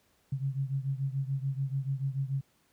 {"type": "beating tone pair", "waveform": "sine", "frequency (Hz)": [134.1, 141], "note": ["C3", "C#3"], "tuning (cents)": [43, 30], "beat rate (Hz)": 6.9, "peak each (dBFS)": [-31, -34], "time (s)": [0.32, 2.41], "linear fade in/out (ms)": 5, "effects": ["pink hiss -69 dBFS RMS until 2.72 s", "high-pass 60 Hz 12 dB/octave"]}